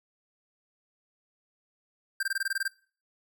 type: tone bursts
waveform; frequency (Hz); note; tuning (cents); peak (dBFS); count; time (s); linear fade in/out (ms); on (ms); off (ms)
square; 1574; G6; +7; -27; 10; 2.2-2.68; 5; 30; 20
effects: noise-tail reverb RT60 0.4 s tail -22 dB re dry